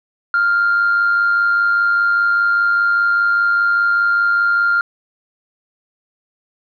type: tone with amplitude modulation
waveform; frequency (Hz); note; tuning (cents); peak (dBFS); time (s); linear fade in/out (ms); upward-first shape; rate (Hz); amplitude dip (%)
sine; 1396.9; F6; 0; -9; 0.34-4.81; 2; sine; 105; 40
effects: tanh soft clip ceiling -8 dBFS